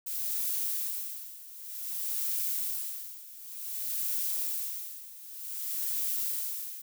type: noise with tremolo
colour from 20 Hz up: violet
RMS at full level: -31 dBFS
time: 0.06-6.82 s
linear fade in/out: 10 ms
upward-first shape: sine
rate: 0.54 Hz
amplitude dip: 85%
effects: none